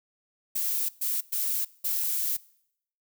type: noise bursts at uneven times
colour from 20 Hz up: violet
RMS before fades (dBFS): -28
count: 4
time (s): 0.55-0.89 / 1.01-1.21 / 1.32-1.65 / 1.84-2.37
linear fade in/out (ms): 10
effects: noise-tail reverb RT60 0.7 s tail -22 dB re dry